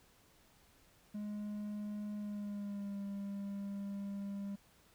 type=tone with pitch glide; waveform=triangle; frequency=208.3 to 199.58 Hz; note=G#3 to G3; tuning=+5 to +31 cents; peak=-37 dBFS; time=1.14-4.56 s; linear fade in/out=10 ms; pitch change=-74 cents; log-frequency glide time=2.15-2.98 s; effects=pink hiss -67 dBFS RMS until 4.94 s